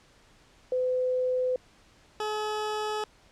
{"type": "tone pair in turn", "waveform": ["sine", "20% pulse"], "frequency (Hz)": [507, 426.3], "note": ["B4", "G#4"], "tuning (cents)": [45, 45], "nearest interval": "minor third", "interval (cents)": 300, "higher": "first", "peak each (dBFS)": -24, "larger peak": "neither", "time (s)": [[0.72, 1.56], [2.2, 3.04]], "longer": "neither", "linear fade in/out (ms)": 2, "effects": ["pink hiss -59 dBFS RMS until 3.31 s", "low-pass 7000 Hz 12 dB/octave"]}